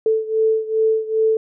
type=beating tone pair; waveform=sine; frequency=440 / 442.5 Hz; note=A4 / A4; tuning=0 / +10 cents; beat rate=2.5 Hz; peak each=-17 / -20 dBFS; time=0.06-1.37 s; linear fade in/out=2 ms; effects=none